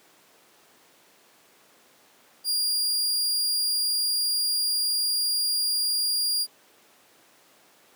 sawtooth tone, 4813 Hz, D8, 42 cents sharp, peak -20 dBFS, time 2.44-6.47 s, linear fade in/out 50 ms, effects pink hiss -57 dBFS RMS until 7.95 s + high-pass 300 Hz 12 dB/octave

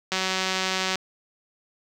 click train, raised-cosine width 0.2 ms, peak -8 dBFS, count 158, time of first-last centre 0.12-0.955 s, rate 188 Hz, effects high-pass 60 Hz 12 dB/octave + 7-bit

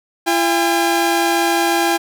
sawtooth tone pair together, 339.3 / 807 Hz, F4 / G#5, -50 / -50 cents, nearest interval octave + minor third, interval 1500 cents, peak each -13 dBFS, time 0.26-1.98 s, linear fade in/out 20 ms, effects none

